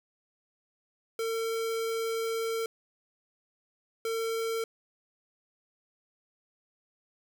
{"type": "tone bursts at uneven times", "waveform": "square", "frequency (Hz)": 452.8, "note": "A4", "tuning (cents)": 50, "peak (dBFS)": -30, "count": 2, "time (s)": [[1.19, 2.66], [4.05, 4.64]], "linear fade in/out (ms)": 2, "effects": ["10-bit"]}